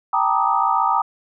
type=tone cluster; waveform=sine; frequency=784 / 899 / 954 / 1192 / 1259 Hz; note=G5 / A5 / A#5 / D6 / D#6; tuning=0 / +37 / +40 / +25 / +20 cents; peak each=-22 dBFS; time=0.13-1.02 s; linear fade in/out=5 ms; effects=none